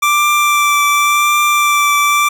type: tone with vibrato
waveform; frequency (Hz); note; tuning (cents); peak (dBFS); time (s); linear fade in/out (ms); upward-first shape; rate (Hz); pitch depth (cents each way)
25% pulse; 1174; D6; -1; -6; 0.02-2.29; 10; triangle; 0.9; 17
effects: none